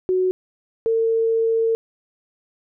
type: tone pair in turn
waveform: sine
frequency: 370.1 / 452.5 Hz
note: F#4 / A4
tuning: 0 / +48 cents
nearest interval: minor third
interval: 348 cents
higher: second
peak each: -16 / -16 dBFS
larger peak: neither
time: 0.09-0.31 / 0.86-1.75 s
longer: second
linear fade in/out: 0 ms
effects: none